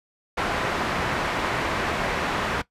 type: low-pass noise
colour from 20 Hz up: white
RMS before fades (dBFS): -26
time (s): 0.37-2.62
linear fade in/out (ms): 10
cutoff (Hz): 1600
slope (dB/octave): 12
effects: noise-tail reverb RT60 0.1 s tail -17 dB re dry + resampled to 32000 Hz